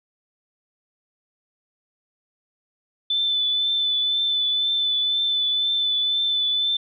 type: tone with vibrato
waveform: sine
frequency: 3511 Hz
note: A7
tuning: 4 cents flat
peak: -19 dBFS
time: 3.1-6.77 s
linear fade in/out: 5 ms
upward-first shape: triangle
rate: 2 Hz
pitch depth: 24 cents each way
effects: none